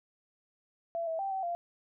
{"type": "tone with pitch steps", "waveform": "sine", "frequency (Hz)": [673, 650, 782, 767, 691], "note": ["E5", "E5", "G5", "G5", "F5"], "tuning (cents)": [36, -24, -4, -38, -19], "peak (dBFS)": -31, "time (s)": [0.95, 1.55], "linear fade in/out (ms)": 0, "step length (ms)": 120, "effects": []}